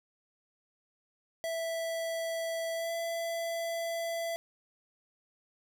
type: tone with pitch glide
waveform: square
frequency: 659.3 to 669.3 Hz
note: E5 to E5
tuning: 0 to +26 cents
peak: -33 dBFS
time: 1.44-4.36 s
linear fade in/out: 0 ms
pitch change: +26 cents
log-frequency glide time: 2.74-2.92 s
effects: none